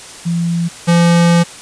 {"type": "tone pair in turn", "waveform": ["sine", "square"], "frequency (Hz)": [170, 170.98], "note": ["F3", "F3"], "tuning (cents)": [-46, -36], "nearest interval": "unison", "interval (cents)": 10, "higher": "second", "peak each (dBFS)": [-13, -8], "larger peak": "second", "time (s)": [[0.25, 0.69], [0.87, 1.44]], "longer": "second", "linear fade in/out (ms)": 20, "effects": ["white hiss -33 dBFS RMS until 1.61 s", "resampled to 22050 Hz"]}